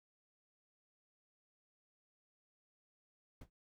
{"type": "noise with exponential decay", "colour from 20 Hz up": "brown", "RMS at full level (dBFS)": -43, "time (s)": [3.41, 3.5], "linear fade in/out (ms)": 5, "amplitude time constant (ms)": 18, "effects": []}